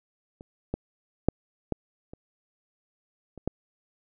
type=clicks; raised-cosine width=2 ms; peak=-30 / -15 / -6 / -13 / -28 / -29 / -13 dBFS; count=7; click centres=0.409 / 0.74 / 1.286 / 1.723 / 2.135 / 3.377 / 3.476 s; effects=none